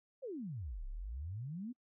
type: exponential two-way sweep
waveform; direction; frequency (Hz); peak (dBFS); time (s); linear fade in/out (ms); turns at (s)
sine; down then up; 572 to 31 to 259.7; -40; 0.22-1.73; 20; 0.86
effects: noise-tail reverb RT60 0.1 s tail -25 dB re dry